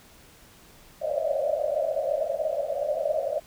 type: band-pass noise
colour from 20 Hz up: white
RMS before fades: -27 dBFS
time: 1.01-3.4 s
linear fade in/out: 20 ms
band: 550 to 650 Hz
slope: 96 dB/octave
effects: pink hiss -53 dBFS RMS until 3.46 s